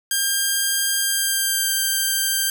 5% pulse tone with pitch glide, 1603 to 1578.2 Hz, G6 to G6, +38 to +11 cents, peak -8 dBFS, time 0.11-2.5 s, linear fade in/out 2 ms, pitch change -27 cents, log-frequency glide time 0.98-1.72 s, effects none

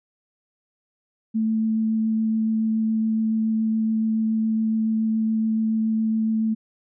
sine tone with vibrato, 220.8 Hz, A3, 6 cents sharp, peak -19 dBFS, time 1.34-6.55 s, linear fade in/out 20 ms, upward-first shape sine, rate 7.1 Hz, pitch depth 8 cents each way, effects none

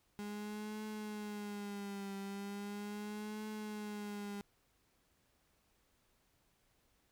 35% pulse tone with vibrato, 205.6 Hz, G#3, 17 cents flat, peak -40 dBFS, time 0.19-4.41 s, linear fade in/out 0 ms, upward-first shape triangle, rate 0.38 Hz, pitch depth 78 cents each way, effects pink hiss -75 dBFS RMS until 7.11 s

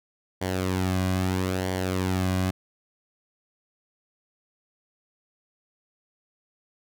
sawtooth tone with flanger, 93 Hz, F#2, 9 cents sharp, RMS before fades -26 dBFS, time 0.41-2.51 s, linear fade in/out 10 ms, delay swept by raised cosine 0.77 to 2.27 ms, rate 0.77 Hz, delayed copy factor -0.6, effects none

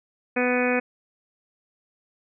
harmonic tone, 248.4 Hz, B3, 10 cents sharp, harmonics 1 / 2 / 3 / 4 / 5 / 6 / 7 / 8 / 9 / 10, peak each -25 / -24 / -31 / -37 / -36 / -32 / -31 / -37 / -31 / -30 dBFS, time 0.36-0.8 s, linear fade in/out 10 ms, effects none

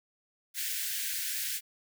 white high-pass noise, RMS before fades -34 dBFS, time 0.54-1.61 s, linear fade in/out 50 ms, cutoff 1500 Hz, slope 96 dB/octave, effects none

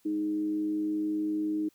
sine tone with frequency modulation, 311.1 Hz, D#4, in tune, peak -27 dBFS, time 0.05-1.69 s, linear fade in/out 10 ms, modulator 106 Hz, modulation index 0.3, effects white hiss -67 dBFS RMS until 1.74 s

